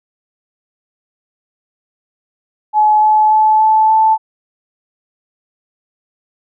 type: tone with pitch steps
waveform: sine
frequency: 852 / 858.4 / 864.9 / 871.4 / 878 Hz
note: G#5 / A5 / A5 / A5 / A5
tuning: +44 / -43 / -30 / -17 / -4 cents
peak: -7 dBFS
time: 2.73-4.18 s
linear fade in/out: 50 ms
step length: 290 ms
effects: none